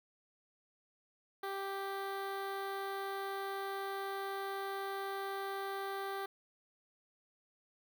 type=tone with notch filter; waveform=15% pulse; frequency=392 Hz; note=G4; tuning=in tune; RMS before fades=-40 dBFS; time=1.43-6.26 s; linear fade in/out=5 ms; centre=6900 Hz; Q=0.74; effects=none